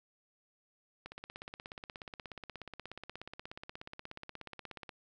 click train, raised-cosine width 0.3 ms, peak -28 dBFS, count 65, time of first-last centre 1.06-4.892 s, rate 16.7 Hz, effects none

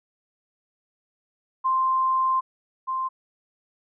sine tone pair in turn, 1046.5 / 1046.5 Hz, C6 / C6, 0 / 0 cents, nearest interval unison, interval 0 cents, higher neither, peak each -19 / -24 dBFS, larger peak first, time 1.64-2.41 / 2.87-3.09 s, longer first, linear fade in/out 20 ms, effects none

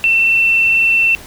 sine tone, 2689 Hz, E7, 34 cents sharp, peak -9 dBFS, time 0.04-1.15 s, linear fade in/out 0 ms, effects pink hiss -36 dBFS RMS until 1.26 s

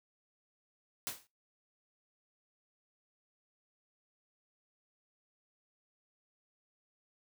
white noise with exponential decay, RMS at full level -35 dBFS, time 1.07-1.27 s, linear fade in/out 0 ms, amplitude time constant 43 ms, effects noise-tail reverb RT60 0.2 s tail -17 dB re dry

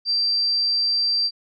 sine tone, 4699 Hz, D8, in tune, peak -18 dBFS, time 0.05-1.31 s, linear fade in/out 50 ms, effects none

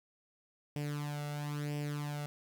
sawtooth tone with flanger, 146.83 Hz, D3, in tune, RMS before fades -38 dBFS, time 0.76-2.26 s, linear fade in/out 0 ms, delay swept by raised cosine 0.37 to 1.47 ms, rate 1 Hz, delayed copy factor +0.7, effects none

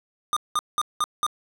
square tone bursts, 1216 Hz, D#6, 40 cents flat, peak -21 dBFS, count 5, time 0.33-1.265 s, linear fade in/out 0 ms, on 35 ms, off 190 ms, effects low-pass 12000 Hz 12 dB/octave

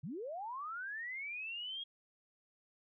sine linear sweep, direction up, 119.3 to 3300 Hz, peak -40 dBFS, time 0.03-1.84 s, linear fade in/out 10 ms, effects none

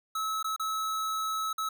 square tone with dropouts, 1296 Hz, E6, 30 cents flat, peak -30 dBFS, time 0.15-1.69 s, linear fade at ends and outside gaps 5 ms, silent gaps 0.428-0.443 / 0.563-0.596 / 1.53-1.58 s, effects none

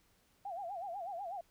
sine tone with vibrato, 740 Hz, F#5, in tune, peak -39 dBFS, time 0.45-1.41 s, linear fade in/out 5 ms, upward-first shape sine, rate 8.1 Hz, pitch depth 180 cents each way, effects pink hiss -71 dBFS RMS until 1.5 s

